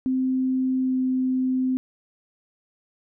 sine tone with pitch glide, 259.5 to 257.9 Hz, C4 to C4, -14 to -25 cents, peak -20 dBFS, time 0.06-1.77 s, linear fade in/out 0 ms, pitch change -11 cents, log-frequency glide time 0.8-0.96 s, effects none

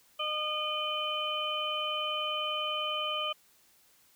harmonic tone, 610 Hz, D#5, 34 cents flat, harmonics 1 / 2 / 4 / 5, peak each -38 / -35 / -40 / -33 dBFS, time 0.19-3.33 s, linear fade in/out 10 ms, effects white hiss -64 dBFS RMS until 4.15 s

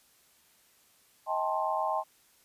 sine chord, A half-diminished seventh, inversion second, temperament just, 633.6 / 792 / 880 / 1056 Hz, Eb5 / G5 / A5 / C6, +31 / +18 / 0 / +16 cents, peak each -33 dBFS, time 1.26-2.04 s, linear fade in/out 50 ms, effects white hiss -64 dBFS RMS until 2.44 s + resampled to 32000 Hz

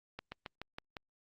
slowing click train, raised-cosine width 0.3 ms, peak -26 dBFS, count 6, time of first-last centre 0.19-0.968 s, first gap 130 ms, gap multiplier 1.09, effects Opus 48 kbps

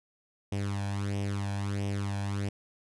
sawtooth tone with flanger, 100 Hz, G2, 35 cents sharp, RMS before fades -32 dBFS, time 0.52-2.49 s, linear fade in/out 5 ms, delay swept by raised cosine 0.34 to 1.23 ms, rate 1.5 Hz, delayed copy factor +0.65, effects resampled to 24000 Hz

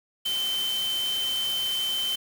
sine tone in noise, 3084 Hz, G7, 29 cents flat, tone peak -25 dBFS, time 0.25-2.16 s, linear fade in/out 10 ms, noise white, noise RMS -36 dBFS, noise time 0.25-2.16 s, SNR +8 dB, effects none

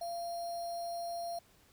sine tone with sample-and-hold, 687 Hz, F5, 29 cents flat, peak -36 dBFS, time 0.01-1.39 s, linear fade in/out 5 ms, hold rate 4900 Hz, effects pink hiss -65 dBFS RMS until 1.72 s

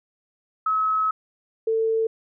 sine tone pair in turn, 1286 / 446.9 Hz, E6 / A4, -43 / +27 cents, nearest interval octave + tritone, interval 1830 cents, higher first, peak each -19 dBFS, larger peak neither, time 0.66-1.11 / 1.67-2.07 s, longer first, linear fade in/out 5 ms, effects none

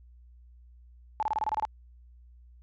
sine tone bursts, 863 Hz, A5, 34 cents flat, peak -25 dBFS, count 9, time 1.2-1.651 s, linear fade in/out 0 ms, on 27 ms, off 26 ms, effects added 60 Hz sine -51 dBFS peak until 2.62 s + resampled to 16000 Hz

